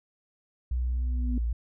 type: tone with pitch glide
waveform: sine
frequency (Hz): 61.74 to 57.61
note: B1 to A#1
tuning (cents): 0 to -20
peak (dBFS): -25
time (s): 0.71-1.53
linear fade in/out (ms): 5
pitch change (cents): -120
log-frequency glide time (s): 1.2-1.33
type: tone with exponential growth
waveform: sine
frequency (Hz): 246.9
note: B3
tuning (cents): 0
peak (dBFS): -28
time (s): 0.73-1.38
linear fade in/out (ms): 2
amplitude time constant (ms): 140
effects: none